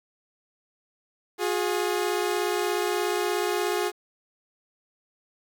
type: tone pair together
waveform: sawtooth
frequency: 358.5 / 415.3 Hz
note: F4 / G#4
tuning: +45 / 0 cents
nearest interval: minor third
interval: 255 cents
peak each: -23 dBFS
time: 1.38-3.92 s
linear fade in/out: 50 ms
effects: 9-bit